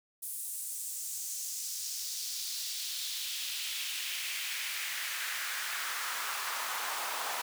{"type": "noise with high-pass filter sweep", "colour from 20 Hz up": "pink", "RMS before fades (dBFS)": -37, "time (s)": [0.22, 7.42], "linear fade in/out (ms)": 10, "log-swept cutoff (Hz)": [10000, 830], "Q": 1.9, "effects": []}